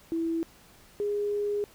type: tone pair in turn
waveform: sine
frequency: 329.6 / 411.6 Hz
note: E4 / G#4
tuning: 0 / -16 cents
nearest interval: major third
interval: 384 cents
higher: second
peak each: -26 dBFS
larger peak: neither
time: 0.12-0.43 / 1-1.64 s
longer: second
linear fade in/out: 0 ms
effects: pink hiss -56 dBFS RMS until 1.74 s